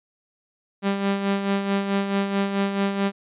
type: tone with tremolo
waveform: sawtooth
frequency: 198 Hz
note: G3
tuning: 18 cents sharp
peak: -15 dBFS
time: 0.82-3.12 s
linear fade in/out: 50 ms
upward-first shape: sine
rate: 4.6 Hz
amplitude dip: 55%
effects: resampled to 8000 Hz